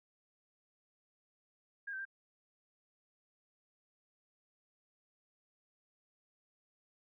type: tone with pitch steps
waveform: sine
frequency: 1626 / 1548 / 1585 Hz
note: G#6 / G6 / G6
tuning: -37 / -22 / +19 cents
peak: -39 dBFS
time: 1.87-2.053 s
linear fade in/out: 10 ms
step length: 61 ms
effects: none